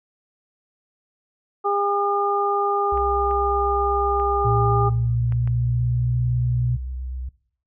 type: harmonic tone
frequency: 404.1 Hz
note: G#4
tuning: 47 cents flat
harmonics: 1 / 2 / 3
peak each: -23 / -23 / -23 dBFS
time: 1.64-4.9 s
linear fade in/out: 20 ms
type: tone with vibrato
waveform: sine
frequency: 63.6 Hz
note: C2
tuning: 48 cents flat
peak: -27 dBFS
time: 2.92-7.29 s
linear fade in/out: 5 ms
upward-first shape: sine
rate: 8.1 Hz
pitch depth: 24 cents each way
type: clicks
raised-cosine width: 0.5 ms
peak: -25 dBFS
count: 5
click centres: 2.975 / 3.311 / 4.199 / 5.323 / 5.475 s
type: tone with pitch glide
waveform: sine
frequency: 115.9 to 121.87 Hz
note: A#2 to B2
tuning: -10 to -23 cents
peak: -19 dBFS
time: 4.44-6.77 s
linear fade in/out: 20 ms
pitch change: +87 cents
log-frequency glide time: 4.62-6.14 s
effects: noise-tail reverb RT60 0.6 s tail -20 dB re dry